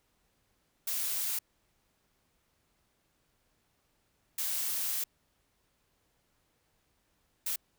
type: noise bursts at uneven times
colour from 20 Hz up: blue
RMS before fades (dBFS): -33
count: 3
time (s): 0.87-1.39 / 4.38-5.04 / 7.46-7.56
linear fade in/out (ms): 5
effects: pink hiss -74 dBFS RMS until 7.78 s